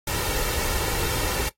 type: noise with comb filter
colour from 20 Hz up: pink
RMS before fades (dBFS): -26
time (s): 0.07-1.49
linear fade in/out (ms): 5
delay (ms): 2.2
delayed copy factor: +0.55
effects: noise-tail reverb RT60 0.1 s tail -17 dB re dry + AAC 48 kbps